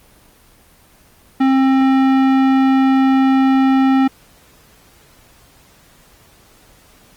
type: tone with tanh clipping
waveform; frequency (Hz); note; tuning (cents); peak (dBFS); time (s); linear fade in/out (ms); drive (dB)
sine; 266.1; C4; +29; -12; 1.4-4.08; 10; 17
effects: pink hiss -49 dBFS RMS until 7.16 s + Opus 24 kbps